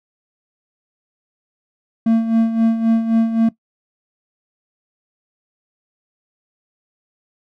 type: tone with tremolo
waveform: triangle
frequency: 226.4 Hz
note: A3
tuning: 50 cents sharp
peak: -8 dBFS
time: 2.06-3.49 s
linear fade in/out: 5 ms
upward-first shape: sine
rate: 3.8 Hz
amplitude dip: 65%
effects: noise-tail reverb RT60 0.1 s tail -18 dB re dry